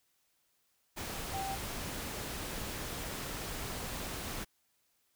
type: tone in noise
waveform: sine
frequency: 779 Hz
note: G5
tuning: 11 cents flat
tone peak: -36 dBFS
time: 1.33-1.56 s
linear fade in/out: 20 ms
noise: pink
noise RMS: -40 dBFS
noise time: 0.96-4.45 s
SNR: +1 dB
effects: white hiss -75 dBFS RMS until 5.15 s